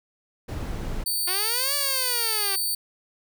brown noise, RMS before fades -30 dBFS, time 0.48-1.04 s, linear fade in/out 10 ms
10% pulse tone, 4552 Hz, C#8, 45 cents sharp, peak -17 dBFS, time 1.06-2.75 s, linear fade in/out 5 ms
5% pulse linear two-way sweep, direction up then down, 349.3 to 578 to 381.5 Hz, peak -17 dBFS, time 1.27-2.56 s, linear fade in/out 10 ms, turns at 1.75 s
effects none

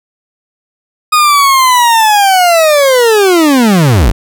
40% pulse linear sweep, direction down, 1244.5 to 38.35 Hz, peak -4 dBFS, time 1.12-4.12 s, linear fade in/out 10 ms, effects none

